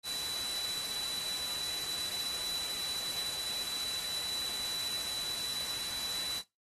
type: tone in noise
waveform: sine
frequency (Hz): 3965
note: B7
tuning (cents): +6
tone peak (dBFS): -36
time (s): 0.03-6.43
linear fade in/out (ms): 50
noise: white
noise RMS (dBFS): -40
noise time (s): 0.03-6.43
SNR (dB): +1
effects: noise-tail reverb RT60 0.2 s tail -18 dB re dry + AAC 32 kbps